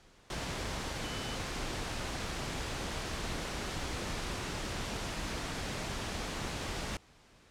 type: tone in noise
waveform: sine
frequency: 3004 Hz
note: F#7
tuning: 26 cents sharp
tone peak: -46 dBFS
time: 1.04-1.35 s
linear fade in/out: 2 ms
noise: pink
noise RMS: -37 dBFS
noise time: 0.3-6.97 s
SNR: -12 dB
effects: pink hiss -61 dBFS RMS until 7.5 s + low-pass 7000 Hz 12 dB/octave